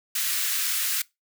white high-pass noise, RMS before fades -26 dBFS, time 0.15-1.02 s, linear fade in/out 5 ms, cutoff 1400 Hz, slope 24 dB/octave, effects noise-tail reverb RT60 0.2 s tail -22 dB re dry

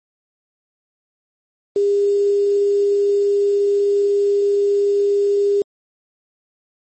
sine tone with quantisation, 404 Hz, G#4, 48 cents flat, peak -13 dBFS, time 1.76-5.62 s, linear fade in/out 2 ms, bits 6, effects MP3 32 kbps

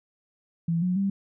sine tone with pitch steps, 167.2 / 181.28 / 196.55 Hz, E3 / F#3 / G3, +25 / -35 / +5 cents, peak -22 dBFS, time 0.68-1.1 s, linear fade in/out 5 ms, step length 140 ms, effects none

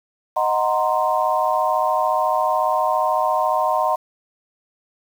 sine chord, C half-diminished seventh, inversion first, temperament equal, 622.3 / 740 / 932.3 / 1046.5 Hz, Eb5 / Gb5 / Bb5 / C6, 0 / 0 / 0 / 0 cents, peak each -22 dBFS, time 0.36-3.96 s, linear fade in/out 10 ms, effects 7-bit

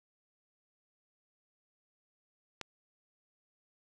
click, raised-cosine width 0.2 ms, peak -21 dBFS, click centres 2.613 s, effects none

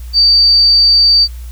sine tone, 4621 Hz, D8, 29 cents flat, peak -5 dBFS, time 0.13-1.28 s, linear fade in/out 50 ms, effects added 60 Hz sine -24 dBFS peak until 1.51 s + white hiss -43 dBFS RMS until 1.51 s

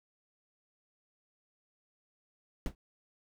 brown noise with exponential decay, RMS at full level -29 dBFS, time 2.66-2.75 s, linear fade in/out 1 ms, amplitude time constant 19 ms, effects none

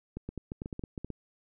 clicks, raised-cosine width 3 ms, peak -24 dBFS, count 12, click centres 0.17 / 0.29 / 0.377 / 0.519 / 0.619 / 0.659 / 0.728 / 0.794 / 0.838 / 0.978 / 1.046 / 1.103 s, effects none

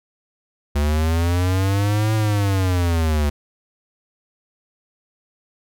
square linear two-way sweep, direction up then down, 71.5 to 110 to 71.8 Hz, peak -17 dBFS, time 0.75-3.3 s, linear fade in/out 10 ms, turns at 2.14 s, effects none

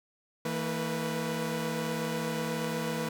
sawtooth tone cluster, 161.5 / 227.1 / 492.7 Hz, E3 / A#3 / B4, -35 / -45 / -4 cents, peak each -31 dBFS, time 0.45-3.09 s, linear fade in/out 5 ms, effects none

